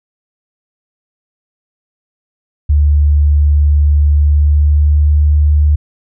sine tone with pitch glide, 73.42 to 74.4 Hz, D2 to D2, 0 to +23 cents, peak -6 dBFS, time 2.69-5.76 s, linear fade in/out 10 ms, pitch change +23 cents, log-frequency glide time 4.15-5.15 s, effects none

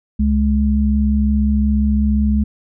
sine tone pair together, 68.45 / 211 Hz, C#2 / G#3, -21 / +28 cents, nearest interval octave + perfect fifth, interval 1949 cents, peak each -15 dBFS, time 0.19-2.44 s, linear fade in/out 10 ms, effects none

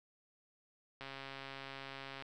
click train, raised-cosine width 0.3 ms, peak -30 dBFS, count 166, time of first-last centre 1.01-2.223 s, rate 136 Hz, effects none

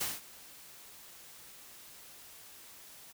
white noise with ADSR envelope, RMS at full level -33 dBFS, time 0-3.13 s, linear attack 13 ms, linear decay 190 ms, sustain -20 dB, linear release 21 ms, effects none

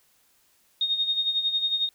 sine tone with tremolo, 3705 Hz, A#7, 11 cents flat, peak -20 dBFS, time 0.81-1.89 s, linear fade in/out 2 ms, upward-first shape sine, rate 11 Hz, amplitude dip 65%, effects white hiss -64 dBFS RMS until 1.94 s

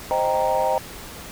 sine chord, C minor seventh, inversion none, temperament equal, 523.3 / 622.3 / 784 / 932.3 Hz, C5 / Eb5 / G5 / Bb5, 0 / 0 / 0 / 0 cents, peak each -23 dBFS, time 0.11-0.78 s, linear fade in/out 0 ms, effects tanh soft clip ceiling -11 dBFS + pink hiss -38 dBFS RMS until 1.31 s

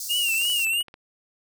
pink high-pass noise, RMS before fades -33 dBFS, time 0-0.65 s, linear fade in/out 2 ms, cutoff 4700 Hz, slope 48 dB/octave
square tone with vibrato, 2794 Hz, F7, in tune, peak -22 dBFS, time 0.09-0.83 s, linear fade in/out 20 ms, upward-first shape triangle, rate 3 Hz, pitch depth 110 cents each way
clicks, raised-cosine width 0.3 ms, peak -28 dBFS, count 11, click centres 0.291 / 0.342 / 0.416 / 0.452 / 0.5 / 0.595 / 0.669 / 0.734 / 0.808 / 0.883 / 0.941 s
effects none

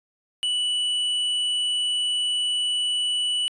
triangle tone with tanh clipping, 2960 Hz, F#7, in tune, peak -23 dBFS, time 0.43-3.48 s, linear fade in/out 0 ms, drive 11 dB, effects resampled to 24000 Hz

